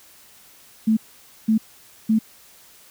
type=tone bursts; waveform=sine; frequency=220 Hz; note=A3; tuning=in tune; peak=-14 dBFS; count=3; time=0.87-2.19 s; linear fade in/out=10 ms; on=100 ms; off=510 ms; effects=white hiss -50 dBFS RMS until 2.9 s